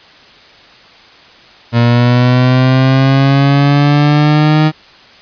30% pulse linear sweep, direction up, 117.4 to 155.56 Hz, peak -4 dBFS, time 1.72-4.72 s, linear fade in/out 50 ms, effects white hiss -40 dBFS RMS until 5.21 s + resampled to 11025 Hz

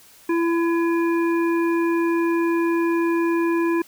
harmonic tone with a mistuned harmonic, 336 Hz, E4, 33 cents sharp, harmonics 1 / 3 / 5 / 7, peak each -18 / -28 / -32 / -35 dBFS, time 0.29-3.82 s, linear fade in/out 5 ms, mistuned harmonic 7, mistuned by +50 cents, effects white hiss -50 dBFS RMS until 3.87 s

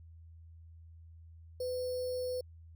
sine tone with sample-and-hold, 503 Hz, B4, 32 cents sharp, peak -33 dBFS, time 1.6-2.41 s, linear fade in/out 5 ms, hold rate 4900 Hz, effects added 82 Hz sine -51 dBFS peak until 2.75 s

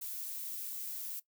violet noise, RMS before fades -41 dBFS, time 0.01-1.2 s, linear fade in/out 10 ms, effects noise-tail reverb RT60 0.1 s tail -18 dB re dry

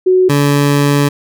sine / 20% pulse tone pair in turn, 370 / 143.32 Hz, F#4 / D3, 0 / -42 cents, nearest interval octave + major third, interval 1642 cents, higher first, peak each -6 / -4 dBFS, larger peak second, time 0.06-0.29 / 0.29-1.09 s, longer second, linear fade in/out 10 ms, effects none

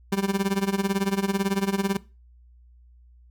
30% pulse tone with tremolo, 196 Hz, G3, in tune, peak -17 dBFS, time 0.12-1.97 s, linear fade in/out 5 ms, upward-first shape sine, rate 18 Hz, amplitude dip 90%, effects noise-tail reverb RT60 0.3 s tail -20 dB re dry + added 60 Hz sine -50 dBFS peak until 3.3 s

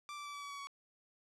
sawtooth tone with pitch steps, 1174.7 / 1165.9 / 1157.2 / 1148.5 / 1139.9 / 1131.4 / 1122.9 Hz, D6 / D6 / D6 / D6 / C#6 / C#6 / C#6, 0 / -13 / -26 / -39 / +48 / +35 / +22 cents, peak -40 dBFS, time 0.09-0.671 s, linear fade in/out 0 ms, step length 83 ms, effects low-pass 8000 Hz 12 dB/octave

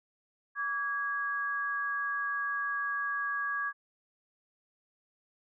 sine tone pair together, 1148.4 / 1651 Hz, D6 / G#6, -39 / -11 cents, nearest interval tritone, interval 628 cents, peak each -34 / -32 dBFS, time 0.55-3.73 s, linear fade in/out 50 ms, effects none

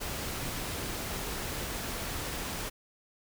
pink noise, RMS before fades -36 dBFS, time 0-2.7 s, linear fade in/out 20 ms, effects none

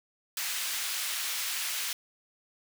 pink high-pass noise, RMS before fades -33 dBFS, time 0.37-1.93 s, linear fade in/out 2 ms, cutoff 2100 Hz, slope 12 dB/octave, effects none

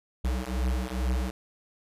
square beating tone pair, 61.74 / 64.04 Hz, B1 / C2, 0 / -37 cents, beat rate 2.3 Hz, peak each -30 dBFS, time 0.24-1.31 s, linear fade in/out 10 ms, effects resampled to 32000 Hz

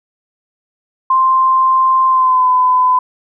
sine tone with pitch glide, 1046.5 to 1009.7 Hz, C6 to B5, 0 to +38 cents, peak -8 dBFS, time 1.1-2.99 s, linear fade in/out 5 ms, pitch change -62 cents, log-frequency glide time 2.08-2.48 s, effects none

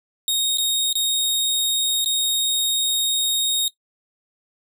sawtooth tone with dropouts, 3729 Hz, A#7, in tune, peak -15 dBFS, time 0.28-3.68 s, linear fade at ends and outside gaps 1 ms, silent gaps 0.573-0.583 / 0.928-0.954 / 2.045-2.059 s, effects noise-tail reverb RT60 0.1 s tail -19 dB re dry

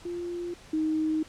sine tone pair in turn, 348.5 / 313 Hz, F4 / D#4, -4 / +10 cents, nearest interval major second, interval 186 cents, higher first, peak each -31 / -24 dBFS, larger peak second, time 0.05-0.54 / 0.73-1.23 s, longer second, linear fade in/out 5 ms, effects pink hiss -51 dBFS RMS until 1.28 s + low-pass 8000 Hz 12 dB/octave

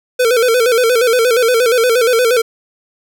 square tone with vibrato, 477.5 Hz, A#4, 42 cents sharp, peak -10 dBFS, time 0.19-2.42 s, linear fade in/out 10 ms, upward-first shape square, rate 8.5 Hz, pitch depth 87 cents each way, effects none

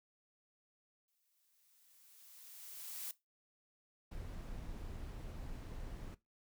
blue noise with exponential growth, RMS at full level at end -43 dBFS, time 1.08-3.11 s, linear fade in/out 1 ms, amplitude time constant 440 ms
brown noise, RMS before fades -46 dBFS, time 4.11-6.15 s, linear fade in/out 10 ms
effects noise-tail reverb RT60 0.2 s tail -18 dB re dry

